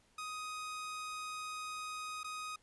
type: tone with dropouts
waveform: sawtooth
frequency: 1251 Hz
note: D#6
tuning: 9 cents sharp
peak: -37 dBFS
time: 0.18-2.56 s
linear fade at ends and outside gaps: 5 ms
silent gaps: 2.233-2.243 s
effects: pink hiss -70 dBFS RMS until 2.62 s + resampled to 24000 Hz